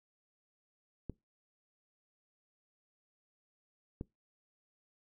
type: clicks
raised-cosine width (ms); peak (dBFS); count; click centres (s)
3; -26; 2; 1.097 / 4.011
effects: noise-tail reverb RT60 0.2 s tail -23 dB re dry